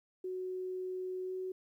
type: tone with pitch glide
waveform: sine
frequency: 369.9 to 372.7 Hz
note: F#4 to F#4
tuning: 0 to +13 cents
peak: -36 dBFS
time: 0.24-1.52 s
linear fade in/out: 5 ms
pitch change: +13 cents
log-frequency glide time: 1.23-1.33 s
effects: 12-bit